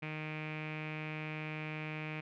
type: tone with low-pass filter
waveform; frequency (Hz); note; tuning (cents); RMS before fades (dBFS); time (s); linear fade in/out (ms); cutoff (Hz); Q
sawtooth; 154.7; D#3; -10; -41; 0.02-2.21; 10; 2400; 6.7
effects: none